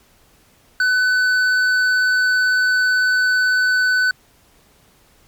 sine tone with hard clipping, 1503 Hz, F#6, 27 cents sharp, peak -15 dBFS, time 0.8-4.11 s, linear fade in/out 2 ms, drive 7 dB, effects pink hiss -54 dBFS RMS until 5.27 s + MP3 96 kbps

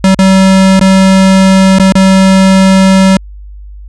square tone with dropouts, 190.9 Hz, G3, 46 cents flat, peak -3 dBFS, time 0.04-3.17 s, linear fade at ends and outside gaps 2 ms, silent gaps 0.146-0.189 / 0.795-0.811 / 1.786-1.797 / 1.923-1.953 s, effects added 50 Hz sine -25 dBFS peak until 3.88 s + resampled to 22050 Hz

